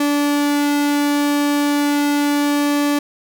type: tone with flanger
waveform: sawtooth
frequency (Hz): 289.7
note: D4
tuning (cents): -24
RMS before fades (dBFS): -17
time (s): 0-2.99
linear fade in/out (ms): 5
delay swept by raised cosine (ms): 1.4 to 1.98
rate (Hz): 0.35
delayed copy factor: -0.5
effects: none